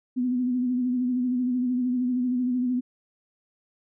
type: tone with vibrato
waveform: sine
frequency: 249.7 Hz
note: B3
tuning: 19 cents sharp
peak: -22 dBFS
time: 0.16-2.81 s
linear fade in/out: 20 ms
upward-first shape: sine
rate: 13 Hz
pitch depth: 42 cents each way
effects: none